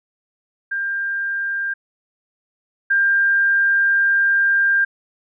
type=tone pair in turn; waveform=sine; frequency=1595 / 1595 Hz; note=G6 / G6; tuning=+30 / +30 cents; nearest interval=unison; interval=0 cents; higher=neither; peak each=-20 / -13 dBFS; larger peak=second; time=0.71-1.74 / 2.9-4.85 s; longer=second; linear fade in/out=10 ms; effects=none